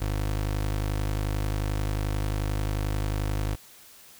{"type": "tone", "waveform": "25% pulse", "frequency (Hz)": 51.3, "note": "G#1", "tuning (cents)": -21, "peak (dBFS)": -22, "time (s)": [0, 3.56], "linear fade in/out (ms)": 20, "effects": ["white hiss -51 dBFS RMS until 4.19 s"]}